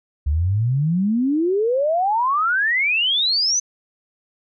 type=exponential sweep; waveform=sine; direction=up; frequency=69.3 to 6230 Hz; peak=-16 dBFS; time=0.26-3.6 s; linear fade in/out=10 ms; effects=none